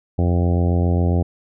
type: harmonic tone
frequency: 87.31 Hz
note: F2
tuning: in tune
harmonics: 1 / 2 / 3 / 4 / 5 / 6 / 7 / 8 / 9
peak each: -16 / -22 / -26 / -28 / -30 / -32 / -33 / -34 / -35 dBFS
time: 0.18-1.23 s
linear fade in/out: 10 ms
effects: none